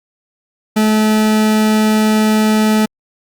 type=tone; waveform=40% pulse; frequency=215.9 Hz; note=A3; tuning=33 cents flat; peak=-9 dBFS; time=0.76-2.86 s; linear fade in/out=10 ms; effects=Opus 48 kbps

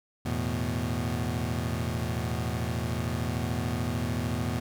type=chord; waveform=25% pulse; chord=E suspended fourth; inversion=none; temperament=equal; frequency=82.41 / 110 / 123.47 Hz; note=E2 / A2 / B2; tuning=0 / 0 / 0 cents; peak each=-29 dBFS; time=0.25-4.6 s; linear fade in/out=10 ms; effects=none

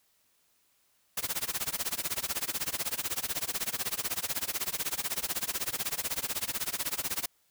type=noise with tremolo; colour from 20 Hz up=white; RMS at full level=-30 dBFS; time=1.17-7.26 s; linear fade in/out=5 ms; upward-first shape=sine; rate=16 Hz; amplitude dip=95%; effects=white hiss -70 dBFS RMS until 7.5 s

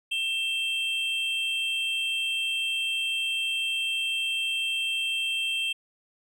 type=tone pair together; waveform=triangle; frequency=2676 / 3182 Hz; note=E7 / G7; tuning=+25 / +25 cents; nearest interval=minor third; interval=300 cents; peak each=-27 dBFS; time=0.11-5.73 s; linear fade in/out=10 ms; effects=none

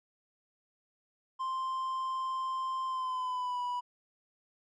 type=tone with pitch glide; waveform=triangle; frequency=1046.5 to 982.1 Hz; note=C6 to B5; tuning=0 to -10 cents; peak=-30 dBFS; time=1.39-3.81 s; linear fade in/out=20 ms; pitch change=-110 cents; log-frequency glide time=2.86-3.61 s; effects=resampled to 22050 Hz

